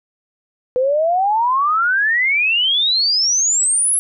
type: exponential sweep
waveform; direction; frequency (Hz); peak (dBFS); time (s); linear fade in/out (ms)
sine; up; 493.9 to 11150; -13; 0.76-3.99; 0
effects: none